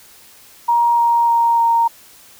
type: tone with pitch steps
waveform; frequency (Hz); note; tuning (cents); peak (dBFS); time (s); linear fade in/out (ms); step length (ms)
sine; 943 / 937.6 / 932.2 / 926.8; A#5 / A#5 / A#5 / A#5; +20 / +10 / 0 / -10; -11; 0.68-1.88; 10; 300
effects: white hiss -45 dBFS RMS until 2.39 s